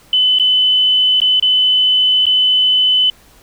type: tone with dropouts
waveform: sine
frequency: 3018 Hz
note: F#7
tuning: 34 cents sharp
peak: -9 dBFS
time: 0.13-3.1 s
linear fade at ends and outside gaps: 2 ms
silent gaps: 0.387-0.397 / 1.202-1.217 / 1.398-1.425 / 2.256-2.266 s
effects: pink hiss -47 dBFS RMS until 3.42 s